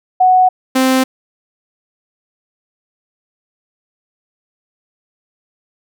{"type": "tone pair in turn", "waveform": ["sine", "sawtooth"], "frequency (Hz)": [740, 260.8], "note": ["F#5", "C4"], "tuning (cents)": [0, -5], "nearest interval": "octave + tritone", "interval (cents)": 1805, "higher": "first", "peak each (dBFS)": -6, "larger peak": "neither", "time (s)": [[0.2, 0.49], [0.75, 1.04]], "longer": "neither", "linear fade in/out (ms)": 10, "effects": []}